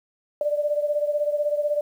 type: beating tone pair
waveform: sine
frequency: 587.3 / 603.3 Hz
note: D5 / D5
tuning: 0 / +46 cents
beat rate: 16 Hz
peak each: -22 / -27 dBFS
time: 0.41-1.81 s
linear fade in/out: 2 ms
effects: 9-bit